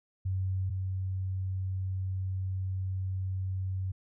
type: tone pair in turn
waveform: sine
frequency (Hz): 94.3 / 94.3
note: F#2 / F#2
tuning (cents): +33 / +33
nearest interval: unison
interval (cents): 0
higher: neither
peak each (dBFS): -28 / -30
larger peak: first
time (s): 0.25-0.7 / 0.7-3.92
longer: second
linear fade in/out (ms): 10
effects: none